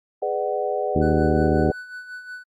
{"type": "chord", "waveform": "sine", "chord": "G# half-diminished seventh", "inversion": "none", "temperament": "just", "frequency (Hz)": [415.3, 498.4, 598, 747.5], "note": ["G#4", "B4", "D5", "F#5"], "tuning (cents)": [0, 16, 31, 17], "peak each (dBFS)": -27, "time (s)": [0.22, 1.72], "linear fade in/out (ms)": 5}
{"type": "harmonic tone", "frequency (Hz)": 77.2, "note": "D#2", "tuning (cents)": -13, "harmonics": [1, 2, 3, 4, 5], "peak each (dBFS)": [-24, -24, -24, -24, -24], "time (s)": [0.95, 1.71], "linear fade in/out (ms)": 10}
{"type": "tone with tremolo", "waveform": "triangle", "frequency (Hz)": 1490, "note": "F#6", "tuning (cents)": 12, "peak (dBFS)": -30, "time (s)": [1.01, 2.44], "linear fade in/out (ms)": 20, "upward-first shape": "sine", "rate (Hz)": 5.5, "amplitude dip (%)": 60}
{"effects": ["Opus 32 kbps"]}